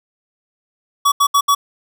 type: tone bursts at uneven times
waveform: square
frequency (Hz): 1134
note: C#6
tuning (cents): +39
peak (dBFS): -11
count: 4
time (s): 1.05-1.12 / 1.2-1.27 / 1.34-1.41 / 1.48-1.55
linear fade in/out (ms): 10
effects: none